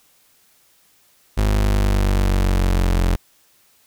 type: exponential sweep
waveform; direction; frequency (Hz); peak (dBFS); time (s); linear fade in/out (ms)
35% pulse; down; 52 to 43.65; -13; 1.37-3.16; 10
effects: white hiss -57 dBFS RMS until 3.86 s